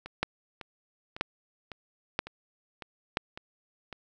two click trains, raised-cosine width 0.3 ms, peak -24 / -10 dBFS, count 8 / 4, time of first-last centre 0.06-3.927 / 0.23-3.171 s, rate 1.81 / 1.02 Hz, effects none

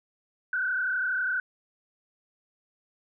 sine tone with frequency modulation, 1500 Hz, F#6, 23 cents sharp, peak -25 dBFS, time 0.53-1.4 s, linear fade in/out 2 ms, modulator 32.2 Hz, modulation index 1.7, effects none

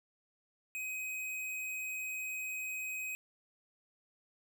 square tone, 2521 Hz, D#7, 22 cents sharp, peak -38 dBFS, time 0.75-3.15 s, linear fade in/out 0 ms, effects none

